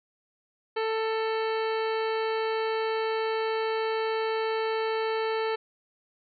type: harmonic tone with a mistuned harmonic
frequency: 443.2 Hz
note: A4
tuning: 13 cents sharp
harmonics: 1 / 2 / 3 / 4 / 5 / 6 / 7 / 9 / 10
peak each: -27 / -33 / -37 / -39 / -41 / -43 / -44 / -46 / -47 dBFS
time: 0.76-5.56 s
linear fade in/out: 10 ms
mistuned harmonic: 9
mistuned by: -18 cents
effects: none